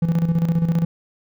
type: tone with tremolo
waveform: triangle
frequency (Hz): 166.7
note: E3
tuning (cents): +20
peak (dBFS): -12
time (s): 0.02-0.85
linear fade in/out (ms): 5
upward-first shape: square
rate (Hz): 15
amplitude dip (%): 60
effects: none